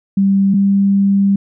sine tone pair in turn, 196 / 197.82 Hz, G3 / G3, 0 / +16 cents, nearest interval unison, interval 16 cents, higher second, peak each -9 dBFS, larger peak neither, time 0.17-0.54 / 0.54-1.36 s, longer second, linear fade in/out 5 ms, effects none

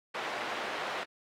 pink band-pass noise, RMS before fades -37 dBFS, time 0.14-1.04 s, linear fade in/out 10 ms, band 590 to 2500 Hz, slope 12 dB/octave, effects AAC 48 kbps

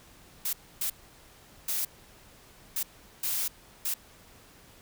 blue noise bursts at uneven times, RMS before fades -30 dBFS, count 6, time 0.45-0.53 / 0.81-0.9 / 1.68-1.85 / 2.76-2.83 / 3.23-3.48 / 3.85-3.94 s, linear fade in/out 5 ms, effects pink hiss -55 dBFS RMS until 4.81 s

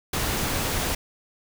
pink noise, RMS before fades -26 dBFS, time 0.13-0.95 s, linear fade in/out 5 ms, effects none

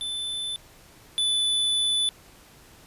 square tone pair in turn, 3520 / 3488 Hz, A7 / A7, 0 / -16 cents, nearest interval unison, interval 16 cents, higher first, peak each -29 / -22 dBFS, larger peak second, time 0.01-0.56 / 1.18-2.09 s, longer second, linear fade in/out 0 ms, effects pink hiss -52 dBFS RMS until 2.86 s + resampled to 32000 Hz

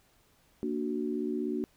sine chord, Bb augmented, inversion none, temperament equal, 233.1 / 293.7 / 370 Hz, Bb3 / D4 / F#4, 0 / 0 / 0 cents, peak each -34 dBFS, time 0.63-1.64 s, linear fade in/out 0 ms, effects pink hiss -66 dBFS RMS until 1.76 s

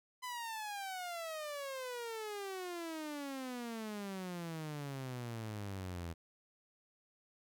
sawtooth exponential sweep, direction down, 1016 to 82.1 Hz, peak -37 dBFS, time 0.22-6.14 s, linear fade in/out 20 ms, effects none

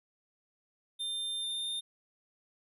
square tone with pitch glide, 3600 to 3627 Hz, A7 to A#7, +39 to -48 cents, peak -34 dBFS, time 0.99-1.81 s, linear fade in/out 20 ms, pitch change +13 cents, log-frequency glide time 1.4-1.7 s, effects none

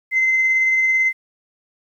sine tone with tremolo, 2065 Hz, C7, 23 cents flat, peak -12 dBFS, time 0.11-1.13 s, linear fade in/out 50 ms, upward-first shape sine, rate 18 Hz, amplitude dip 25%, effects tanh soft clip ceiling -9 dBFS + 9-bit

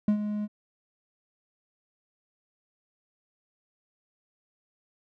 triangle tone with ADSR envelope, 209.3 Hz, G#3, 14 cents sharp, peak -16 dBFS, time 0.08-0.48 s, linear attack 3 ms, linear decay 86 ms, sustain -10 dB, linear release 41 ms, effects none

